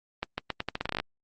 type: accelerating click train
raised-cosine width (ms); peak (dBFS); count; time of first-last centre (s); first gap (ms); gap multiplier
0.3; -13; 14; 0.23-1; 150; 0.82
effects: Opus 32 kbps